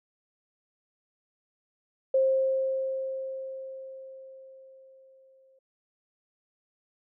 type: tone with exponential decay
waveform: sine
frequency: 530 Hz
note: C5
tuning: 22 cents sharp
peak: -19 dBFS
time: 2.14-5.59 s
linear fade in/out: 5 ms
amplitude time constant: 750 ms
effects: none